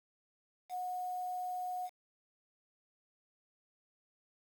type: tone with quantisation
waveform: sine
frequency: 729 Hz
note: F#5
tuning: 26 cents flat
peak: -36 dBFS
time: 0.69-1.9 s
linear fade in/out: 50 ms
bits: 9
effects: none